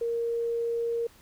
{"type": "tone", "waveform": "sine", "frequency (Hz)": 466.2, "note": "A#4", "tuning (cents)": 0, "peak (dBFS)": -26, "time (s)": [0.01, 1.07], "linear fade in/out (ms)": 5, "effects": ["pink hiss -57 dBFS RMS until 1.21 s"]}